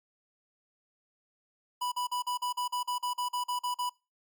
square tone bursts, 986 Hz, B5, 3 cents flat, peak -30 dBFS, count 14, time 1.81-3.896 s, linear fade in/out 10 ms, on 110 ms, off 42 ms, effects noise-tail reverb RT60 0.3 s tail -25 dB re dry + MP3 96 kbps

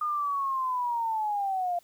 sine linear sweep, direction down, 1227 to 688 Hz, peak -26 dBFS, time 0.01-1.79 s, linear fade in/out 5 ms, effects white hiss -62 dBFS RMS until 1.83 s

